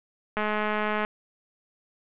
click train, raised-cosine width 0.5 ms, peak -13 dBFS, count 145, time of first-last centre 0.37-1.049 s, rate 212 Hz, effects resampled to 8000 Hz + 8-bit

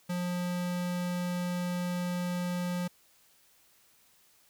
square tone, 177.7 Hz, F3, 30 cents sharp, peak -31 dBFS, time 0.09-2.88 s, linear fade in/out 10 ms, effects white hiss -64 dBFS RMS until 4.49 s

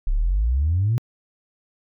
sine exponential sweep, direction up, 32 to 123.8 Hz, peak -16 dBFS, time 0.07-0.98 s, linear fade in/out 0 ms, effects tanh soft clip ceiling -13 dBFS

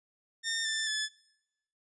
15% pulse tone with pitch steps, 1819 / 1772.3 / 1726.9 Hz, A#6 / A6 / A6, -43 / +12 / -33 cents, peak -24 dBFS, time 0.43-1.09 s, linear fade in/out 50 ms, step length 220 ms, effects noise-tail reverb RT60 0.9 s tail -22 dB re dry + resampled to 22050 Hz

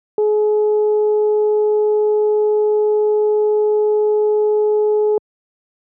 sine tone with frequency modulation, 423 Hz, G#4, 32 cents sharp, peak -12 dBFS, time 0.18-5.18 s, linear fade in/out 2 ms, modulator 426 Hz, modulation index 0.31, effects high-pass 100 Hz 12 dB/octave

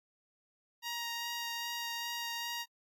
10% pulse tone with vibrato, 940 Hz, A#5, 14 cents sharp, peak -28 dBFS, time 0.82-2.66 s, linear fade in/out 50 ms, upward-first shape sine, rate 2.5 Hz, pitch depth 10 cents each way, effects AAC 64 kbps

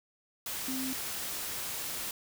sine tone in noise, 261.6 Hz, C4, in tune, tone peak -34 dBFS, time 0.68-0.93 s, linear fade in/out 2 ms, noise white, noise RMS -37 dBFS, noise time 0.46-2.11 s, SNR 0 dB, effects none

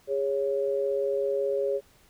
sine tone pair together, 409.2 / 554.4 Hz, G#4 / C#5, -26 / 0 cents, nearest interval perfect fourth, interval 526 cents, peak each -27 dBFS, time 0.07-1.81 s, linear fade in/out 50 ms, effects pink hiss -60 dBFS RMS until 2.09 s

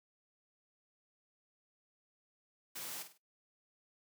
white noise with echo, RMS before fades -44 dBFS, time 2.75-3.03 s, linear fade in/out 10 ms, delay 50 ms, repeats 3, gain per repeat -9 dB, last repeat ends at 3.18 s, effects noise-tail reverb RT60 0.2 s tail -24 dB re dry + high-pass 150 Hz 12 dB/octave

